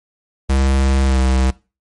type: tone with pitch glide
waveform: square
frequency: 67 to 65.09 Hz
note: C2 to C2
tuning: +42 to -8 cents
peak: -13 dBFS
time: 0.49-1.51 s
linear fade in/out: 10 ms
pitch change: -50 cents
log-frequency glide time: 1.06-1.18 s
effects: noise-tail reverb RT60 0.3 s tail -21 dB re dry + MP3 48 kbps